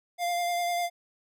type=tone with vibrato; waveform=square; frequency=698.5 Hz; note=F5; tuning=in tune; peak=-27 dBFS; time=0.18-0.9 s; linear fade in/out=50 ms; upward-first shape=sine; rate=10 Hz; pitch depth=17 cents each way; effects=none